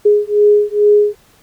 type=beating tone pair; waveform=sine; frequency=414.5 / 416.8 Hz; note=G#4 / G#4; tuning=-3 / +6 cents; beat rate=2.3 Hz; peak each=-11 dBFS; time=0.05-1.15 s; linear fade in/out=10 ms; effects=pink hiss -50 dBFS RMS until 1.42 s